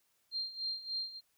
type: tone with tremolo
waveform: sine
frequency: 4186 Hz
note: C8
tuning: in tune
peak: -33 dBFS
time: 0.31-1.21 s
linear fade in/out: 50 ms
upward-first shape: sine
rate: 3.4 Hz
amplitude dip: 80%
effects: white hiss -75 dBFS RMS until 1.37 s